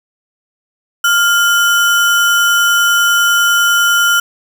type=tone with sample-and-hold; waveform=sine; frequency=1400 Hz; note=F6; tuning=4 cents sharp; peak=-8 dBFS; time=1.04-4.2 s; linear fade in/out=5 ms; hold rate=4410 Hz; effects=none